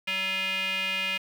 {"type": "tone with band-pass filter", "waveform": "square", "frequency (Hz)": 190, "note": "F#3", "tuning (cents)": 46, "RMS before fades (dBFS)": -29, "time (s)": [0.07, 1.18], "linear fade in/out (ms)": 10, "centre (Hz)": 2600, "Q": 6.1, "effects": ["8-bit"]}